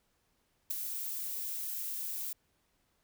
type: noise with ADSR envelope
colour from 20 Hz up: violet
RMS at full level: -31 dBFS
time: 0.7-2.33 s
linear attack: 10 ms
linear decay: 9 ms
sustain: -7 dB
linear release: 6 ms
effects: pink hiss -75 dBFS RMS until 3.03 s